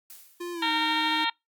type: noise with exponential decay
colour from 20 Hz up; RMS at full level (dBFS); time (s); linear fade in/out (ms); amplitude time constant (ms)
blue; -43; 0.1-0.7; 1; 130
type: tone with pitch glide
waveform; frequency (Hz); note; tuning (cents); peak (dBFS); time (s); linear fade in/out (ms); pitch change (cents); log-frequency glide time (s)
square; 349.2 to 311.1; F4 to D#4; 0 to 0; -33; 0.4-1.25; 10; -200; 0.53-0.69
type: harmonic tone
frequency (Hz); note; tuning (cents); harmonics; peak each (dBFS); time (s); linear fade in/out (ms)
460; A#4; -23; 2 / 3 / 4 / 5 / 6 / 7 / 8 / 9; -28 / -34 / -32 / -34 / -36 / -31 / -32 / -37; 0.62-1.3; 5
effects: noise-tail reverb RT60 0.2 s tail -26 dB re dry + Opus 48 kbps